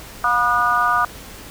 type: harmonic tone with a mistuned harmonic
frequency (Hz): 243.1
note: B3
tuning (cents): -27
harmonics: 3 / 4 / 5 / 6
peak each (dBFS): -23 / -22 / -17 / -21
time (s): 0.24-1.05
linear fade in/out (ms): 2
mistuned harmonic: 3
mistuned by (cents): -33
effects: added 50 Hz sine -44 dBFS peak until 1.5 s + pink hiss -38 dBFS RMS until 1.5 s